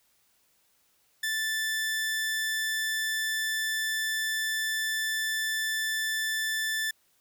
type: tone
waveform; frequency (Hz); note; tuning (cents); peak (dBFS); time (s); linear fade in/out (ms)
sawtooth; 1760; A6; 0; -24; 1.23-6.91; 5
effects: white hiss -68 dBFS RMS until 7.2 s